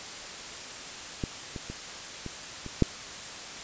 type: clicks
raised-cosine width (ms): 3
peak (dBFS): -16 / -23 / -24 / -23 / -25 / -6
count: 6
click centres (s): 1.238 / 1.562 / 1.7 / 2.263 / 2.663 / 2.823
effects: white hiss -40 dBFS RMS until 3.63 s + resampled to 16000 Hz